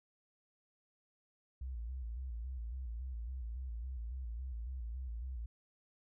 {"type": "tone with vibrato", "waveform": "sine", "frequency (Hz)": 60.6, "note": "B1", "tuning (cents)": -32, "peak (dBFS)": -39, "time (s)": [1.61, 5.46], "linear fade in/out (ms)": 5, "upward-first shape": "square", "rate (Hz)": 3.6, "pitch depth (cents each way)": 110, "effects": []}